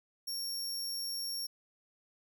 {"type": "tone", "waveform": "sawtooth", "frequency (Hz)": 5520, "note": "F8", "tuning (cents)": -21, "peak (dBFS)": -33, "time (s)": [0.27, 1.47], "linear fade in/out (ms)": 10, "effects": []}